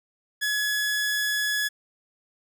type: tone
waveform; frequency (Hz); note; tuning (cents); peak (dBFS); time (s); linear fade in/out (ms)
sawtooth; 1694; G#6; +34; -20; 0.41-1.69; 20
effects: none